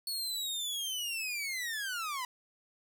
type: linear sweep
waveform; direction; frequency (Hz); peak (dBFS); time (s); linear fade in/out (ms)
sawtooth; down; 4413 to 967; -31; 0.07-2.25; 2
effects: 11-bit